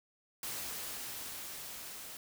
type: noise with level ramp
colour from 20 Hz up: white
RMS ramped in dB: -40 to -47 dBFS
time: 0.43-2.17 s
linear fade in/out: 2 ms
effects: none